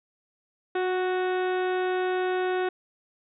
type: harmonic tone with a mistuned harmonic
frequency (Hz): 369.5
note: F#4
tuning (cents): -2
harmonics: 1 / 2 / 3 / 4 / 5 / 6 / 7 / 8 / 9 / 10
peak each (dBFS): -25 / -31 / -39 / -35 / -40 / -47 / -44 / -51 / -49 / -48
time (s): 0.75-2.69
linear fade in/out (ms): 5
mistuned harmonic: 1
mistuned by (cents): -16
effects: none